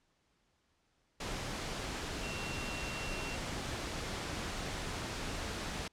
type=tone in noise; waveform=sine; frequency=2736 Hz; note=F7; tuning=36 cents flat; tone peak=-44 dBFS; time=2.23-3.36 s; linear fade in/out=5 ms; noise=pink; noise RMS=-39 dBFS; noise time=1.2-5.88 s; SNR=-8 dB; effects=pink hiss -75 dBFS RMS until 5.92 s + low-pass 7000 Hz 12 dB/octave